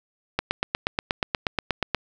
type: click train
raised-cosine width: 0.3 ms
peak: -6 dBFS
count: 14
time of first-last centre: 0.39-1.947 s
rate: 8.35 Hz
effects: none